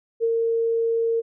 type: tone with ADSR envelope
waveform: sine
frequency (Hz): 458.2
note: A#4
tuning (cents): -30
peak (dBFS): -17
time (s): 0.2-1.22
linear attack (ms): 37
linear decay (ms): 44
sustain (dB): -2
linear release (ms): 29
effects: none